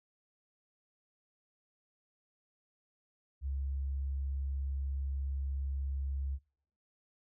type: tone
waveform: sine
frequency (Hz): 68.4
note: C#2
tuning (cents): -23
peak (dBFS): -33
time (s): 3.41-6.39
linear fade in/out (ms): 50
effects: noise-tail reverb RT60 0.6 s tail -23 dB re dry